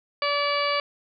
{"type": "harmonic tone", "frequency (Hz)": 576, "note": "D5", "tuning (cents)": -34, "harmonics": [1, 2, 3, 4, 5, 6, 7, 8], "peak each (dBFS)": [-27, -26, -35, -29, -33, -39, -39, -32], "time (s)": [0.22, 0.8], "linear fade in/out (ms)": 2, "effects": []}